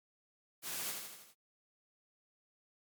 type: noise with echo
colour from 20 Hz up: white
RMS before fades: -41 dBFS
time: 0.62-0.95 s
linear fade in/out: 50 ms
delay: 80 ms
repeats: 5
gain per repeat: -4 dB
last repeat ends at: 1.35 s
effects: high-pass 100 Hz 12 dB/octave + MP3 96 kbps